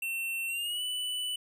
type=tone with pitch glide; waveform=square; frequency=2700 to 2979 Hz; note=E7 to F#7; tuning=+41 to +11 cents; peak=-32 dBFS; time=0.02-1.36 s; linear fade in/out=5 ms; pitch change=+170 cents; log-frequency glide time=0.47-0.82 s; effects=none